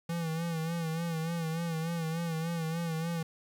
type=tone with vibrato; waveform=square; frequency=164.81 Hz; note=E3; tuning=in tune; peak=-32 dBFS; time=0.09-3.23 s; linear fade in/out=5 ms; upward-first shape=sine; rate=3.4 Hz; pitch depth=59 cents each way; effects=10-bit